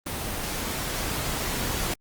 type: noise with level ramp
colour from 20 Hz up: pink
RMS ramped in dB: -31 to -28 dBFS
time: 0.06-1.94 s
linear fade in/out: 5 ms
effects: Opus 24 kbps